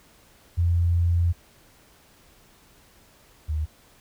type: tone pair in turn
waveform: sine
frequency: 85.9 / 76.88 Hz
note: F2 / D#2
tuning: -28 / -20 cents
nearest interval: major second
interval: 192 cents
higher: first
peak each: -18 / -23 dBFS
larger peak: first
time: 0.57-1.33 / 3.48-3.66 s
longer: first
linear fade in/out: 20 ms
effects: pink hiss -56 dBFS RMS until 4 s